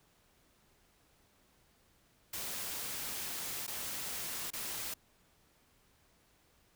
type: noise with dropouts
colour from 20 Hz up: white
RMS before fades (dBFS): -40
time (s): 2.33-4.94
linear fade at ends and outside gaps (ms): 5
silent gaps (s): 3.667-3.677 / 4.505-4.533
effects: pink hiss -69 dBFS RMS until 6.75 s